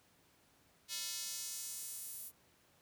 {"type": "tone with high-pass filter sweep", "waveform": "square", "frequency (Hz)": 196, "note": "G3", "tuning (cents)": 0, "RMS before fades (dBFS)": -44, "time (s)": [0.88, 2.32], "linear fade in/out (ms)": 50, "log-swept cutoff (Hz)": [4000, 12000], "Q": 1.2, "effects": ["pink hiss -69 dBFS RMS until 2.81 s", "high-pass 80 Hz 12 dB/octave"]}